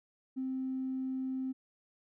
triangle tone with tanh clipping, 261.6 Hz, C4, in tune, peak -33 dBFS, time 0.36-1.53 s, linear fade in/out 20 ms, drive 4 dB, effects none

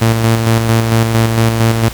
sawtooth tone with tremolo, 113.6 Hz, A#2, 44 cents flat, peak -4 dBFS, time 0.01-1.89 s, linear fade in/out 10 ms, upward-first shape square, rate 4.4 Hz, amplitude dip 40%, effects added 63 Hz sine -31 dBFS peak until 1.93 s + pink hiss -29 dBFS RMS until 1.93 s

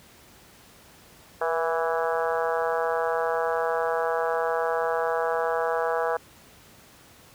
harmonic tone with a mistuned harmonic, 164.81 Hz, E3, in tune, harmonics 3 / 4 / 5 / 6 / 7 / 8 / 9 / 10, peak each -27 / -29 / -31 / -33 / -34 / -35 / -36 / -37 dBFS, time 1.41-6.17 s, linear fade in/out 5 ms, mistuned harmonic 3, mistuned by -28 cents, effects pink hiss -52 dBFS RMS until 7.34 s + high-pass 60 Hz 12 dB/octave

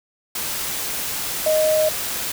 sine tone in noise, 622.3 Hz, D#5, in tune, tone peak -15 dBFS, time 1.46-1.89 s, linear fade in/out 5 ms, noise white, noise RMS -26 dBFS, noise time 0.35-2.32 s, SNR +8 dB, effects none

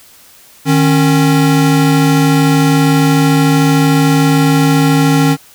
square tone pair together, 153.7 / 273.9 Hz, D#3 / C#4, -21 / -21 cents, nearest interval minor seventh, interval 1000 cents, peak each -11 dBFS, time 0.65-5.37 s, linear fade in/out 50 ms, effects white hiss -42 dBFS RMS until 5.54 s

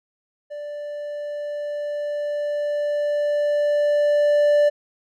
triangle tone with level ramp, 587.3 Hz, D5, in tune, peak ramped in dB -28 to -11 dBFS, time 0.5-4.7 s, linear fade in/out 20 ms, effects none

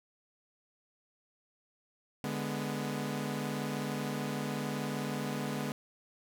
sawtooth chord, G# diminished, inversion second, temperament equal, 146.83 / 207.7 / 246.9 Hz, D3 / G#3 / B3, 0 / 0 / 0 cents, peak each -34 dBFS, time 2.24-5.72 s, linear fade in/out 0 ms, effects none

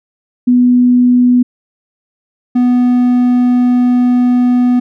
sine / triangle tone pair in turn, 246.9 / 246.9 Hz, B3 / B3, 0 / 0 cents, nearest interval unison, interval 0 cents, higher neither, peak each -5 dBFS, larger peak neither, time 0.47-1.43 / 2.55-4.8 s, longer second, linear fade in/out 10 ms, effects none

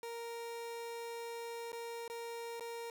30% pulse tone with dropouts, 466.2 Hz, A#4, in tune, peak -39 dBFS, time 0.03-2.9 s, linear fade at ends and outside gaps 1 ms, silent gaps 1.719-1.729 / 2.079-2.099 / 2.597-2.607 s, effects none

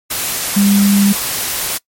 sine tone in noise, 200.7 Hz, G3, 41 cents sharp, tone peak -8 dBFS, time 0.56-1.13 s, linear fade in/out 10 ms, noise white, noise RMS -19 dBFS, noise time 0.1-1.78 s, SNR +8 dB, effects noise-tail reverb RT60 0.1 s tail -23 dB re dry + MP3 64 kbps

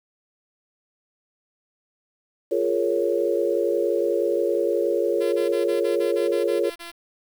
sine chord, Bb minor seventh, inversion second, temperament equal, 349.2 / 415.3 / 466.2 / 554.4 Hz, F4 / Ab4 / Bb4 / Db5, 0 / 0 / 0 / 0 cents, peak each -25 dBFS, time 2.51-6.7 s, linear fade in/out 10 ms
5% pulse tone bursts, 340.8 Hz, F4, 42 cents flat, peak -24 dBFS, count 11, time 5.2-6.92 s, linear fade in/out 20 ms, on 130 ms, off 29 ms
effects 8-bit

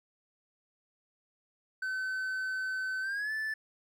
triangle tone with pitch glide, 1524 to 1750.6 Hz, G6 to A6, -49 to -9 cents, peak -30 dBFS, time 1.82-3.54 s, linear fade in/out 5 ms, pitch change +240 cents, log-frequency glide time 3.01-3.32 s, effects none

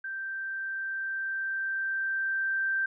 sine tone with level ramp, 1567 Hz, G6, 1 cent flat, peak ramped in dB -33 to -25 dBFS, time 0.04-2.86 s, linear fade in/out 5 ms, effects none

